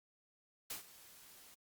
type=noise with ADSR envelope; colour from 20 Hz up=white; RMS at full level=-42 dBFS; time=0.7-1.55 s; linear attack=4 ms; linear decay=120 ms; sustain=-17 dB; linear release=14 ms; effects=Opus 48 kbps

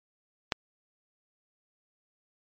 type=click; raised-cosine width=0.2 ms; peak=-8 dBFS; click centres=0.522 s; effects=low-pass 5000 Hz 12 dB/octave + MP3 64 kbps

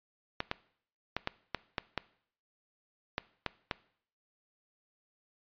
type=clicks; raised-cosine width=0.3 ms; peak=-15 dBFS; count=10; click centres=0.404 / 0.514 / 1.166 / 1.274 / 1.547 / 1.782 / 1.977 / 3.181 / 3.463 / 3.712 s; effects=noise-tail reverb RT60 0.6 s tail -20 dB re dry + resampled to 11025 Hz

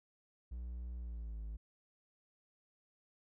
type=tone with pitch glide; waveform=triangle; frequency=60.3 to 53.72 Hz; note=B1 to A1; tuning=-41 to -41 cents; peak=-39 dBFS; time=0.51-1.57 s; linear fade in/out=10 ms; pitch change=-200 cents; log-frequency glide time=0.98-1.4 s; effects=none

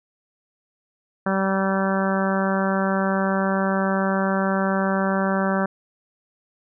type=harmonic tone; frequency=192.9 Hz; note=G3; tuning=28 cents flat; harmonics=1 / 2 / 3 / 4 / 5 / 6 / 7 / 8 / 9; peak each=-22 / -29 / -26 / -30 / -31 / -31 / -31 / -30 / -36 dBFS; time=1.26-5.66 s; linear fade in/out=5 ms; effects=none

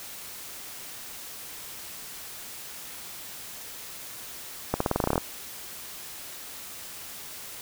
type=accelerating click train; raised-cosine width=1 ms; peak=-9 dBFS; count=12; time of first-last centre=4.74-5.179 s; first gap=64 ms; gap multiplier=0.9; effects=white hiss -41 dBFS RMS until 7.61 s

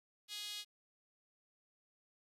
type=tone with high-pass filter; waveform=sawtooth; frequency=415.5 Hz; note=G#4; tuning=1 cent sharp; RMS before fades=-45 dBFS; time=0.28-0.65 s; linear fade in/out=50 ms; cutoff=3500 Hz; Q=3.1; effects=resampled to 32000 Hz + 11-bit

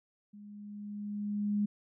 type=tone with level ramp; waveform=sine; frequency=206.4 Hz; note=G#3; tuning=10 cents flat; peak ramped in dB=-48 to -26 dBFS; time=0.33-1.66 s; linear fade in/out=10 ms; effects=none

